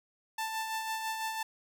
sawtooth tone with tremolo, 885 Hz, A5, 10 cents sharp, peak -28 dBFS, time 0.38-1.43 s, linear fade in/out 5 ms, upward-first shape sine, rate 6 Hz, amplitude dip 40%, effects none

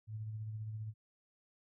sine tone with tremolo, 108.6 Hz, A2, 22 cents flat, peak -38 dBFS, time 0.07-0.94 s, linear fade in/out 50 ms, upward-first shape sine, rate 15 Hz, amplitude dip 35%, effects none

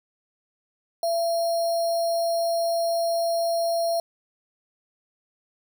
sine tone with sample-and-hold, 674 Hz, E5, 38 cents sharp, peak -21 dBFS, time 1.03-4 s, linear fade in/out 2 ms, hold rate 4900 Hz, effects none

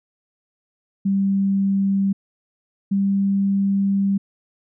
sine tone pair in turn, 196 / 197.14 Hz, G3 / G3, 0 / +10 cents, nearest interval unison, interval 10 cents, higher second, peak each -16 dBFS, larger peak neither, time 1.05-2.13 / 2.91-4.18 s, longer second, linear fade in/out 10 ms, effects none

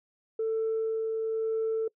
sine tone with tremolo, 444.8 Hz, A4, 19 cents sharp, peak -24 dBFS, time 0.39-1.88 s, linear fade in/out 5 ms, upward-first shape sine, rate 1 Hz, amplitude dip 25%, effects noise-tail reverb RT60 0.1 s tail -25 dB re dry + tanh soft clip ceiling -23 dBFS

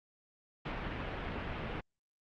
pink low-pass noise, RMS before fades -39 dBFS, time 0.65-1.81 s, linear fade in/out 10 ms, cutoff 2900 Hz, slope 24 dB/octave, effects Opus 48 kbps

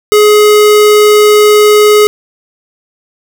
square tone, 420.5 Hz, G#4, 22 cents sharp, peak -3 dBFS, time 0.12-2.07 s, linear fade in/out 0 ms, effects none

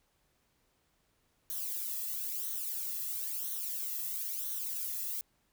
violet noise with flanger, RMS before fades -37 dBFS, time 1.5-5.21 s, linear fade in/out 0 ms, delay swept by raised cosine 0.4 to 1.35 ms, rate 1 Hz, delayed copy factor -0.85, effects pink hiss -74 dBFS RMS until 5.52 s

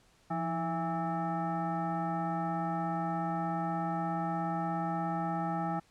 sine tone with frequency modulation, 322.3 Hz, E4, 39 cents flat, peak -30 dBFS, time 0.3-5.8 s, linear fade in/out 10 ms, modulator 494 Hz, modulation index 1.8, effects pink hiss -65 dBFS RMS until 5.9 s + low-pass 9000 Hz 12 dB/octave

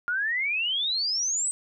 sine exponential sweep, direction up, 1396.9 to 8290 Hz, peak -24 dBFS, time 0.08-1.51 s, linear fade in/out 0 ms, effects none

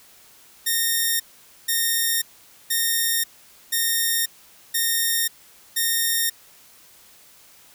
5% pulse tone bursts, 1838 Hz, A#6, 25 cents flat, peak -9 dBFS, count 6, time 0.66-6.3 s, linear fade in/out 10 ms, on 540 ms, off 480 ms, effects white hiss -51 dBFS RMS until 7.74 s

